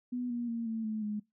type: tone with pitch steps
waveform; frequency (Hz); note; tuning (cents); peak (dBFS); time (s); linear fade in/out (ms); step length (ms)
sine; 246.9 / 239 / 231.4 / 224.1 / 216.9 / 210; B3 / A#3 / A#3 / A3 / A3 / G#3; 0 / +43 / -13 / +32 / -25 / +19; -32; 0.12-1.2; 10; 180
effects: noise-tail reverb RT60 0.2 s tail -23 dB re dry